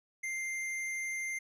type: tone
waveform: square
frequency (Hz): 2096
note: C7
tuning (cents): +2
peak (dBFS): -35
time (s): 0.23-1.39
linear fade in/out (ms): 10
effects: low-pass 11000 Hz 12 dB/octave